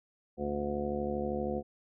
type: harmonic tone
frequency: 72.7 Hz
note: D2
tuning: 17 cents flat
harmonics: 1 / 2 / 3 / 4 / 5 / 6 / 7 / 9 / 10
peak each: -42 / -46 / -36 / -46 / -37 / -45 / -36 / -47 / -41 dBFS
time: 0.37-1.63 s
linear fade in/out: 50 ms
effects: none